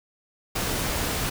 pink noise, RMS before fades -27 dBFS, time 0.55-1.3 s, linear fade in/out 10 ms, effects none

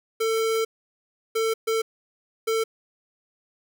square tone bursts at uneven times, 447.2 Hz, A4, 28 cents sharp, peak -22 dBFS, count 4, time 0.2-0.65 / 1.35-1.54 / 1.67-1.82 / 2.47-2.64 s, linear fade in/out 10 ms, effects none

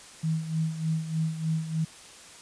sine tone with tremolo, 160 Hz, D#3, 49 cents sharp, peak -23 dBFS, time 0.23-1.85 s, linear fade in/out 10 ms, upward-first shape sine, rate 3.3 Hz, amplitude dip 70%, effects white hiss -48 dBFS RMS until 2.41 s + resampled to 22050 Hz

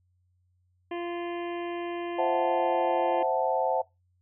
harmonic tone, 346.1 Hz, F4, 16 cents flat, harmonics 1 / 2 / 3 / 5 / 6 / 7 / 8 / 9, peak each -32 / -38 / -42 / -46 / -48 / -49 / -50 / -51 dBFS, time 0.91-3.23 s, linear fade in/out 5 ms
sine chord, F# half-diminished seventh, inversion second, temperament equal, 523.3 / 659.3 / 740 / 880 Hz, C5 / E5 / F#5 / A5, 0 / 0 / 0 / 0 cents, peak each -29 dBFS, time 2.18-3.82 s, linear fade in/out 10 ms
effects noise-tail reverb RT60 0.2 s tail -22 dB re dry + added 90 Hz sine -66 dBFS peak until 4.21 s

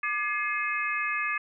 harmonic tone with a mistuned harmonic, 424.5 Hz, G#4, 38 cents sharp, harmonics 3 / 4 / 5 / 6, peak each -32 / -32 / -32 / -32 dBFS, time 0.03-1.38 s, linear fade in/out 5 ms, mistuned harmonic 3, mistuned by -110 cents, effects none

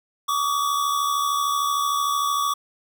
square tone pair together, 1136.8 / 1210 Hz, C#6 / D#6, +43 / -49 cents, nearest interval minor second, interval 108 cents, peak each -22 / -29 dBFS, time 0.28-2.54 s, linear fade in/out 10 ms, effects 9-bit

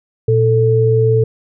sine tone pair together, 117.55 / 441.5 Hz, A#2 / A4, +15 / +6 cents, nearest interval octave + major seventh, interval 2291 cents, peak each -12 dBFS, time 0.28-1.24 s, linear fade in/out 5 ms, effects none

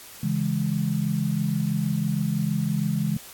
sine chord, C# minor, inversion none, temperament equal, 138.59 / 164.81 / 207.7 Hz, C#3 / E3 / G#3, 0 / 0 / 0 cents, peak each -27 / -26 / -26 dBFS, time 0.23-3.17 s, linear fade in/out 5 ms, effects white hiss -44 dBFS RMS until 3.33 s + AAC 64 kbps

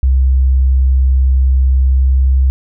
sine tone with pitch glide, 65.41 to 65.83 Hz, C2 to C2, 0 to +11 cents, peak -7 dBFS, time 0.03-2.5 s, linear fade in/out 0 ms, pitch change +11 cents, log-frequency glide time 1.75-2.31 s, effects none

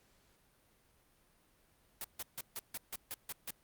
white noise bursts, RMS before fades -41 dBFS, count 9, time 2.01-3.507 s, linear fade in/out 2 ms, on 33 ms, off 150 ms, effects pink hiss -70 dBFS RMS until 3.63 s + Opus 48 kbps

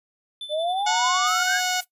triangle tone with tremolo, 3520 Hz, A7, in tune, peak -27 dBFS, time 0.41-1.28 s, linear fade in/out 2 ms, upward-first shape triangle, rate 11 Hz, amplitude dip 70%
sine exponential sweep, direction up, 587.3 to 1700 Hz, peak -22 dBFS, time 0.49-1.61 s, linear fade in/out 50 ms
harmonic tone, 732 Hz, F#5, 19 cents flat, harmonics 1 / 2 / 3 / 4 / 5 / 6 / 7 / 8 / 9 / 10, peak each -26 / -29 / -31 / -32 / -33 / -34 / -34 / -35 / -36 / -36 dBFS, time 0.86-1.81 s, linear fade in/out 10 ms
violet noise, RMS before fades -37 dBFS, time 1.26-1.85 s, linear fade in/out 20 ms
effects noise-tail reverb RT60 0.1 s tail -17 dB re dry + resampled to 32000 Hz

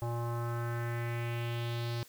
square tone with low-pass filter sweep, 118 Hz, A#2, 22 cents sharp, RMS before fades -35 dBFS, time 0.02-2.03 s, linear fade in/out 0 ms, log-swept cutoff 870 to 4700 Hz, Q 2.7, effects white hiss -58 dBFS RMS until 2.08 s

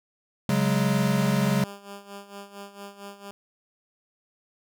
square chord, C# suspended fourth, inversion none, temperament equal with one note detuned, 138.59 / 186.5 / 207.7 Hz, C#3 / F#3 / G#3, 0 / +14 / 0 cents, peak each -26 dBFS, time 0.49-1.64 s, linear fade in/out 2 ms
10% pulse tone with tremolo, 200.4 Hz, G3, 38 cents sharp, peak -29 dBFS, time 1.19-3.31 s, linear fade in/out 0 ms, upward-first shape sine, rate 4.4 Hz, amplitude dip 75%
effects none

